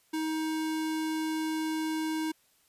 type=tone; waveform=square; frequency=315.4 Hz; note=D#4; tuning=24 cents sharp; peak=-30 dBFS; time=0.13-2.32 s; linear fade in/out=10 ms; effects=white hiss -67 dBFS RMS until 2.68 s + resampled to 32000 Hz